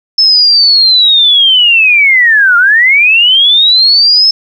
sine linear two-way sweep, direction down then up, 5274 to 1381 to 5274 Hz, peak -3 dBFS, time 0.18-4.31 s, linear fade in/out 5 ms, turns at 2.57 s, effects 7-bit

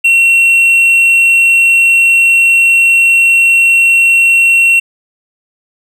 triangle tone, 2725 Hz, F7, 43 cents flat, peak -3 dBFS, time 0.04-4.8 s, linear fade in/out 10 ms, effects none

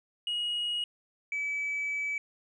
sine tone pair in turn, 2892 / 2295 Hz, F#7 / D7, -40 / -40 cents, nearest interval major third, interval 400 cents, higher first, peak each -27 / -28 dBFS, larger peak first, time 0.27-0.84 / 1.32-2.18 s, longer second, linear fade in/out 2 ms, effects tanh soft clip ceiling -27 dBFS

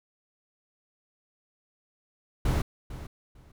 brown noise with echo, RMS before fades -25 dBFS, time 2.45-2.62 s, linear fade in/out 5 ms, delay 450 ms, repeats 2, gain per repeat -14 dB, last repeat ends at 3.52 s, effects none

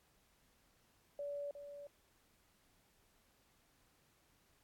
sine tone with echo, 574 Hz, D5, 40 cents flat, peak -40 dBFS, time 1.19-1.51 s, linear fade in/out 2 ms, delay 360 ms, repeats 1, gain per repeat -8 dB, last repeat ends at 1.87 s, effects pink hiss -73 dBFS RMS until 4.63 s + AAC 64 kbps

